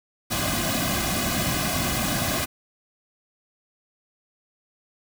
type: noise with comb filter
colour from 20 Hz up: pink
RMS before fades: -25 dBFS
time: 0.3-2.46 s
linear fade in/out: 20 ms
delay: 2.2 ms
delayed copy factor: -0.9
effects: none